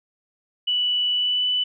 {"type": "tone with pitch glide", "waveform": "sine", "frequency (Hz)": [2960, 2986], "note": ["F#7", "F#7"], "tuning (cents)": [0, 15], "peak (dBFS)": -19, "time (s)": [0.67, 1.64], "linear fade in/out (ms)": 10, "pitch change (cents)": 15, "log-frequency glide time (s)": [1.13, 1.46], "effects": []}